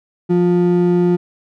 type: ring-modulated tone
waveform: triangle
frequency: 264.6 Hz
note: C4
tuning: 20 cents sharp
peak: -6 dBFS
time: 0.29-1.17 s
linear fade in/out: 20 ms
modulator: 89.4 Hz
effects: none